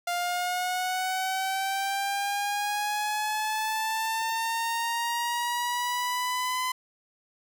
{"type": "linear sweep", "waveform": "sawtooth", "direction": "up", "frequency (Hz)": [698.5, 1018], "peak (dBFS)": -23, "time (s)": [0.07, 6.72], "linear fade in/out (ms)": 5, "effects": []}